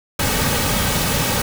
pink noise with comb filter, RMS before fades -19 dBFS, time 0.19-1.42 s, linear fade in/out 5 ms, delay 2.9 ms, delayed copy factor -0.55, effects none

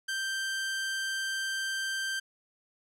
sawtooth tone, 1568 Hz, G6, in tune, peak -27 dBFS, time 0.08-2.2 s, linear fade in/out 10 ms, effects low-pass 11000 Hz 12 dB/octave

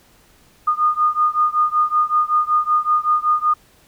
sine beating tone pair, 1222 / 1227.3 Hz, D#6 / D#6, -32 / -24 cents, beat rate 5.3 Hz, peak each -17 / -18 dBFS, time 0.67-3.54 s, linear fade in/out 10 ms, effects pink hiss -53 dBFS RMS until 3.87 s

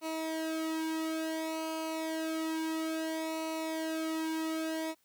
sawtooth tone with flanger, 319.8 Hz, D#4, 48 cents sharp, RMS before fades -35 dBFS, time 0.01-4.95 s, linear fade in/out 50 ms, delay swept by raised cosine 0.59 to 2.59 ms, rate 0.29 Hz, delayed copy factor -0.75, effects white hiss -72 dBFS RMS until 5.04 s

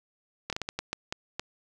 slowing click train, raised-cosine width 0.2 ms, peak -14 dBFS, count 9, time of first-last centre 0.5-1.396 s, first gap 27 ms, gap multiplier 1.39, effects none

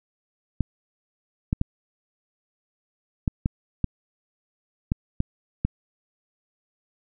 clicks, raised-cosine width 5 ms, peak -9 dBFS, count 9, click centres 0.607 / 1.529 / 1.614 / 3.278 / 3.459 / 3.843 / 4.919 / 5.204 / 5.65 s, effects none

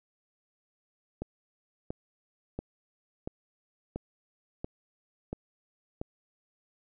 click train, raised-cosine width 2 ms, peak -21 dBFS, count 8, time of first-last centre 1.22-6.015 s, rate 1.46 Hz, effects none

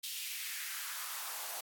white noise with high-pass filter sweep, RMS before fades -41 dBFS, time 0.03-1.61 s, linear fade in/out 10 ms, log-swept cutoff 3300 to 650 Hz, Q 2.2, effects AAC 64 kbps

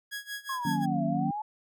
sawtooth tone with tremolo, 1661.2 Hz, G#6, in tune, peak -30 dBFS, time 0.11-0.86 s, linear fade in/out 20 ms, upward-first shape sine, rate 5.5 Hz, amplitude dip 90%
sine exponential two-way sweep, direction down then up, 1090 to 659.3 to 869 Hz, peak -31 dBFS, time 0.49-1.42 s, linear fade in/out 5 ms, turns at 1.05 s
sine chord, D# minor seventh, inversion none, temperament equal, 155.56 / 185 / 233.1 / 277.2 Hz, D#3 / F#3 / A#3 / C#4, 0 / 0 / 0 / 0 cents, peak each -32 dBFS, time 0.65-1.31 s, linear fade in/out 5 ms
effects none

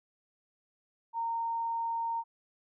sine tone, 921 Hz, A#5, 21 cents flat, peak -30 dBFS, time 1.13-2.24 s, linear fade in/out 50 ms, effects none

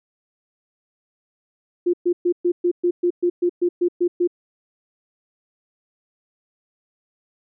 sine tone bursts, 351.7 Hz, F4, 12 cents sharp, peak -15 dBFS, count 13, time 1.86-4.275 s, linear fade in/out 10 ms, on 75 ms, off 120 ms, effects none

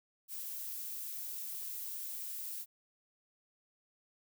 violet noise, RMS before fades -42 dBFS, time 0.28-2.66 s, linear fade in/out 50 ms, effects none

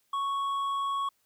triangle tone with hard clipping, 1108.7 Hz, C#6, in tune, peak -29 dBFS, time 0.13-1.09 s, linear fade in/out 5 ms, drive 8 dB, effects white hiss -72 dBFS RMS until 1.25 s

